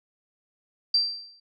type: tone with exponential decay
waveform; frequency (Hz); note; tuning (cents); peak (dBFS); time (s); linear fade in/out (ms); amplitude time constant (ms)
sine; 4699; D8; 0; -16; 0.94-1.4; 5; 100
effects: none